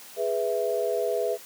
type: chord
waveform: sine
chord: E major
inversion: first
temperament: equal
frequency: 415.3 / 493.9 / 659.3 Hz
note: G#4 / B4 / E5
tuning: 0 / 0 / 0 cents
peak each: -28 dBFS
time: 0.16-1.38 s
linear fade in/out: 50 ms
effects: white hiss -46 dBFS RMS until 1.45 s + high-pass 200 Hz 12 dB/octave